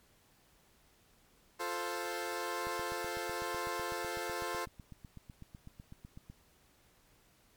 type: chord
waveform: 15% pulse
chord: F major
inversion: none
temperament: equal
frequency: 349.2 / 440 / 523.3 Hz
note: F4 / A4 / C5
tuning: 0 / 0 / 0 cents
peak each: -34 dBFS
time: 1.59-4.66 s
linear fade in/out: 20 ms
type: click train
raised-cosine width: 5 ms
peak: -36 dBFS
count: 30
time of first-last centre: 2.67-6.3 s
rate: 7.99 Hz
effects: pink hiss -67 dBFS RMS until 7.56 s + MP3 96 kbps